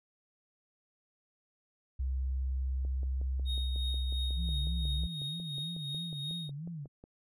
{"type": "tone", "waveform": "sine", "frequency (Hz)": 65.41, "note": "C2", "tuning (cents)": 0, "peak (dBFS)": -30, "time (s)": [1.99, 5.07], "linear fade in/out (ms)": 10}
{"type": "click train", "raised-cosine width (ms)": 2, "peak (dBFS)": -37, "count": 24, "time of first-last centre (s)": [2.85, 7.039], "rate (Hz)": 5.49}
{"type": "tone with tremolo", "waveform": "triangle", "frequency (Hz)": 3729, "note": "A#7", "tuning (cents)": 0, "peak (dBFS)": -34, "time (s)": [3.45, 6.51], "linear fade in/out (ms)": 50, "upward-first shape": "triangle", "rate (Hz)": 2.9, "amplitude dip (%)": 60}
{"type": "tone with vibrato", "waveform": "sine", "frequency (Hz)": 155.56, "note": "D#3", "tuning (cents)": 0, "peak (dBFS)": -38, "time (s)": [4.35, 6.88], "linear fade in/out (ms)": 50, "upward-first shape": "sine", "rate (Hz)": 3.1, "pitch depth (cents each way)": 180}
{"effects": []}